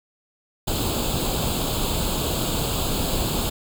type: noise with comb filter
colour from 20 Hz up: pink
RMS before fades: -24 dBFS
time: 0.67-3.5 s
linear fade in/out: 10 ms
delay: 0.26 ms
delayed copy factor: +0.8
effects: none